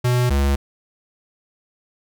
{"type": "tone pair in turn", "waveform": "square", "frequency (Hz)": [123.6, 69.63], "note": ["B2", "C#2"], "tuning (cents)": [2, 8], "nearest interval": "minor seventh", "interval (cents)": 994, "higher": "first", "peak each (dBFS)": -16, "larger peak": "neither", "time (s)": [[0.04, 0.3], [0.3, 0.56]], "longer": "neither", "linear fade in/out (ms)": 10, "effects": []}